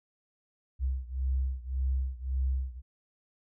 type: beating tone pair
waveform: sine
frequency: 64.7 / 66.5 Hz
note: C2 / C2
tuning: -19 / +29 cents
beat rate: 1.8 Hz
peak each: -30 / -32 dBFS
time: 0.79-2.82 s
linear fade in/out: 50 ms
effects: none